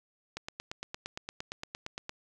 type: click train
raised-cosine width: 0.2 ms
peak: -20 dBFS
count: 16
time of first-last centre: 0.37-2.094 s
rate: 8.7 Hz
effects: none